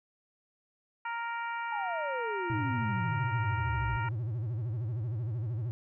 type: harmonic tone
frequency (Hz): 466.2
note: A#4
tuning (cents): 0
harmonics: 2 / 3 / 4 / 5 / 6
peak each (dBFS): -35 / -38 / -43 / -44 / -52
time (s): 1.05-4.09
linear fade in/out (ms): 5
type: exponential sweep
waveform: sine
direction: down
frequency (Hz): 880 to 55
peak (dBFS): -34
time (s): 1.72-3.97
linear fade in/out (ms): 5
type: tone with vibrato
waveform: triangle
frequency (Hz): 114.2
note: A#2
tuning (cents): -35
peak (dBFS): -29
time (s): 2.5-5.71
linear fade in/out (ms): 0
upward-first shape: sine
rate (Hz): 13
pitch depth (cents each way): 180
effects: none